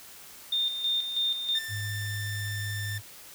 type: tone with tremolo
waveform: sine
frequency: 3631 Hz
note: A#7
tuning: 46 cents flat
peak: -24 dBFS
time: 0.52-1.59 s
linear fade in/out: 5 ms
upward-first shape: square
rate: 3.1 Hz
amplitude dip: 55%
type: tone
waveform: sawtooth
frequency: 1784 Hz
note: A6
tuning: 23 cents sharp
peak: -31 dBFS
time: 1.55-2.98 s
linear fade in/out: 2 ms
type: tone with pitch glide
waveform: sine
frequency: 103.83 to 103.17 Hz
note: G#2 to G#2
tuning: 0 to -11 cents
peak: -32 dBFS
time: 1.68-3.02 s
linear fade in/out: 50 ms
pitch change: -11 cents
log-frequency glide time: 1.93-2.55 s
effects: white hiss -48 dBFS RMS until 3.34 s